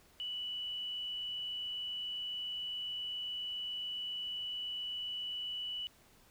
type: tone with frequency modulation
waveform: sine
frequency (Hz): 2960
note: F#7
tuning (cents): 0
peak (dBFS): -37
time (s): 0.2-5.87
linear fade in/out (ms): 0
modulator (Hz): 87.3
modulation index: 0.25
effects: pink hiss -64 dBFS RMS until 6.3 s